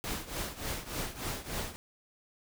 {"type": "noise with tremolo", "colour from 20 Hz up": "pink", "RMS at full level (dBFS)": -34, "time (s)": [0.04, 1.76], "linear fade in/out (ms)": 0, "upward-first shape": "triangle", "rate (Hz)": 3.4, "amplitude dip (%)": 85, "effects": []}